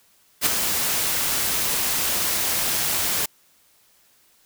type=noise with ADSR envelope; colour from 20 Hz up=white; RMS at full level=-17 dBFS; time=0.41-3.26 s; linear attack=53 ms; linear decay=7 ms; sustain=-6 dB; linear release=8 ms; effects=white hiss -59 dBFS RMS until 4.45 s